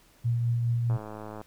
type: tone with tremolo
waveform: sine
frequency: 118.2 Hz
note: A#2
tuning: 24 cents sharp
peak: -22 dBFS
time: 0.24-0.98 s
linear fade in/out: 20 ms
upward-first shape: triangle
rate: 4.8 Hz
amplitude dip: 30%
type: click train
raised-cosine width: 1 ms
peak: -26 dBFS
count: 56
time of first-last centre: 0.9-1.414 s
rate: 107 Hz
effects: pink hiss -60 dBFS RMS until 1.46 s